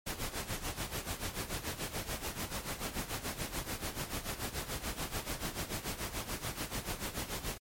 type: noise with tremolo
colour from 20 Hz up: pink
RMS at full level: -36 dBFS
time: 0.06-7.58 s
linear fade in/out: 10 ms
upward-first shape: sine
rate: 6.9 Hz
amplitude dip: 75%
effects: MP3 64 kbps